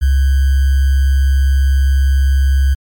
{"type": "tone with sample-and-hold", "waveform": "sine", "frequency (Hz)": 67.6, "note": "C#2", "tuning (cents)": -43, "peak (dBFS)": -8, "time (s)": [0.01, 2.75], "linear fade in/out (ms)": 20, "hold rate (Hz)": 1575, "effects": ["MP3 96 kbps"]}